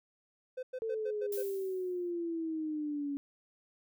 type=tone bursts; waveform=triangle; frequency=511 Hz; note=C5; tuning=41 cents flat; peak=-34 dBFS; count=6; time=0.57-1.43 s; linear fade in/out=10 ms; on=60 ms; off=100 ms
type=exponential sweep; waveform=sine; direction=down; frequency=451.1 to 280 Hz; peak=-33 dBFS; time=0.82-3.17 s; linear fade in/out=0 ms
type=noise with exponential decay; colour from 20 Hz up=violet; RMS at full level=-41 dBFS; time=1.32-2.11 s; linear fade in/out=5 ms; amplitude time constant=170 ms
effects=none